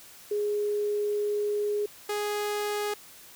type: tone pair in turn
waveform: sine / sawtooth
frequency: 415.3 / 415.3 Hz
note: G#4 / G#4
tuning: 0 / 0 cents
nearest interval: unison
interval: 0 cents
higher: neither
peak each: -25 / -24 dBFS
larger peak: second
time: 0.31-1.86 / 2.09-2.94 s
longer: first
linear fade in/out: 5 ms
effects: white hiss -50 dBFS RMS until 3.35 s